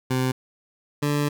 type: tone pair in turn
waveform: 20% pulse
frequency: 129 / 146.05 Hz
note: C3 / D3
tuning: -24 / -9 cents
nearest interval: major second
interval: 215 cents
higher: second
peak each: -16 dBFS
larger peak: neither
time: 0.1-0.32 / 1.02-1.29 s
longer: second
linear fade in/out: 10 ms
effects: none